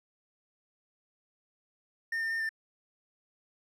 triangle tone with pitch steps, 1821 / 1804 / 1818 / 1787 Hz, A#6 / A6 / A#6 / A6, -41 / +43 / -44 / +26 cents, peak -28 dBFS, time 2.12-2.492 s, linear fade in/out 5 ms, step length 93 ms, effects none

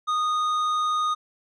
sine tone with tanh clipping, 1236 Hz, D#6, 12 cents flat, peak -23 dBFS, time 0.07-1.15 s, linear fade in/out 20 ms, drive 9 dB, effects none

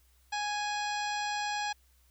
harmonic tone, 830.6 Hz, G#5, in tune, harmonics 1 / 2 / 3 / 4 / 5 / 6 / 7 / 9, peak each -33 / -38 / -41 / -43 / -43 / -46 / -46 / -48 dBFS, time 0.32-1.73 s, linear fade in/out 10 ms, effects added 63 Hz sine -63 dBFS peak until 2.1 s + white hiss -69 dBFS RMS until 2.1 s

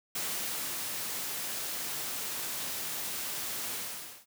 white noise with ADSR envelope, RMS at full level -34 dBFS, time 0.15-4.26 s, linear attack 4 ms, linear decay 610 ms, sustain -2 dB, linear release 520 ms, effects high-pass 100 Hz 12 dB/octave

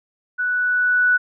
sine tone with level ramp, 1480 Hz, F#6, in tune, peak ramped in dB -19 to -12 dBFS, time 0.38-1.18 s, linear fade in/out 20 ms, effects none

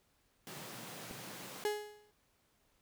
pink high-pass noise, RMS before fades -48 dBFS, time 0.47-1.64 s, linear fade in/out 0 ms, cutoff 110 Hz, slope 96 dB/octave
click, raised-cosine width 2 ms, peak -34 dBFS, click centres 1.111 s
35% pulse tone with exponential decay, 418.6 Hz, G#4, 14 cents sharp, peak -28 dBFS, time 1.65-2.11 s, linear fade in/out 1 ms, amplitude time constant 100 ms
effects pink hiss -74 dBFS RMS until 2.81 s

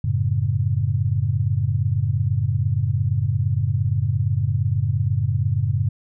sine chord, F# minor, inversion none, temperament equal, 92.5 / 110 / 138.59 Hz, F#2 / A2 / C#3, 0 / 0 / 0 cents, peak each -23 / -21 / -23 dBFS, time 0.04-5.89 s, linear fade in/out 5 ms, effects none

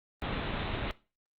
pink low-pass noise, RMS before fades -34 dBFS, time 0.22-0.91 s, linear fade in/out 0 ms, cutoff 3900 Hz, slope 96 dB/octave, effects noise-tail reverb RT60 0.3 s tail -18 dB re dry + Opus 24 kbps

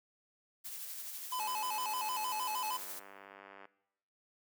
blue noise with tremolo, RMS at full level -43 dBFS, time 0.64-3 s, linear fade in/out 20 ms, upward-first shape sine, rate 12 Hz, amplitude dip 30%
square tone with vibrato, 932.3 Hz, A#5, in tune, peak -36 dBFS, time 1.32-2.77 s, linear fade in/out 5 ms, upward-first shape square, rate 6.5 Hz, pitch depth 140 cents each way
click train, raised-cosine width 0.5 ms, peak -36 dBFS, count 224, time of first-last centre 1.39-3.654 s, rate 98.5 Hz
effects noise-tail reverb RT60 0.8 s tail -18 dB re dry + high-pass 300 Hz 12 dB/octave

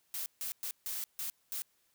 blue noise bursts at uneven times, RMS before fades -38 dBFS, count 6, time 0.14-0.26 / 0.41-0.52 / 0.63-0.71 / 0.86-1.04 / 1.19-1.3 / 1.52-1.62 s, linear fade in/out 0 ms, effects white hiss -73 dBFS RMS until 1.94 s

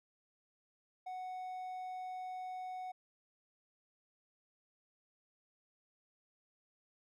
triangle tone, 740 Hz, F#5, in tune, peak -39 dBFS, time 1.06-2.92 s, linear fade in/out 10 ms, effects none

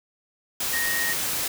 sine tone in noise, 1864.7 Hz, A#6, in tune, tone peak -25 dBFS, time 0.73-1.13 s, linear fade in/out 5 ms, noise white, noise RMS -27 dBFS, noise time 0.6-1.48 s, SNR -1 dB, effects none

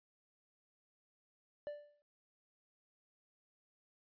triangle tone with exponential decay, 587.3 Hz, D5, in tune, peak -36 dBFS, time 1.67-2.02 s, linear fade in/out 0 ms, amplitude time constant 75 ms, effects resampled to 11025 Hz

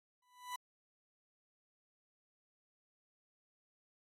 40% pulse tone with exponential growth, 992 Hz, B5, 7 cents sharp, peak -37 dBFS, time 0.22-0.56 s, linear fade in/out 5 ms, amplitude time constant 72 ms, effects AAC 48 kbps

